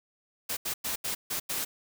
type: noise bursts at uneven times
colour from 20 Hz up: white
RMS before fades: -32 dBFS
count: 6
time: 0.49-0.57 / 0.65-0.74 / 0.84-0.96 / 1.04-1.15 / 1.3-1.4 / 1.49-1.65 s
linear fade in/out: 10 ms
effects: none